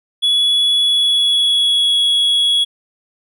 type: tone with pitch glide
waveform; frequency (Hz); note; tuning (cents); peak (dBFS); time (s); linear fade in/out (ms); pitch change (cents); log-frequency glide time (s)
triangle; 3390 to 3349; G#7 to G#7; +35 to +14; -10; 0.22-2.65; 20; -21; 0.82-2
effects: none